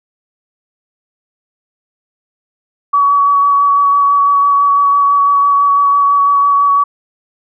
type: tone with vibrato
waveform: sine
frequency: 1133 Hz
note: C#6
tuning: 37 cents sharp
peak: -7 dBFS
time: 2.93-6.84 s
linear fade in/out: 10 ms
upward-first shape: sine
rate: 6 Hz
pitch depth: 14 cents each way
effects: none